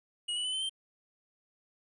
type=tone with pitch steps; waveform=square; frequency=2898 / 2955 / 3014 / 3074 / 3135 Hz; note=F#7 / F#7 / F#7 / G7 / G7; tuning=-37 / -3 / +31 / -35 / -1 cents; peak=-32 dBFS; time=0.28-0.695 s; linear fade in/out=10 ms; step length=83 ms; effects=resampled to 24000 Hz